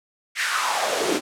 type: noise with high-pass filter sweep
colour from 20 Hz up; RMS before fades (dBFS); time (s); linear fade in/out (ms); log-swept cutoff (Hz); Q
pink; -23; 0.35-1.21; 50; 2100 to 280; 3.3
effects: low-pass 9000 Hz 12 dB/octave